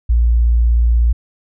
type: tone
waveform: sine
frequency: 58.27 Hz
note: A#1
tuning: in tune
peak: -9 dBFS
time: 0.09-1.13 s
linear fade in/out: 10 ms
effects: none